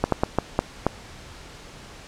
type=slowing click train; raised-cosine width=1 ms; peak=-4 dBFS; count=6; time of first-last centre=0.04-0.866 s; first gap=83 ms; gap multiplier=1.35; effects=pink hiss -43 dBFS RMS until 2.07 s + low-pass 7000 Hz 12 dB/octave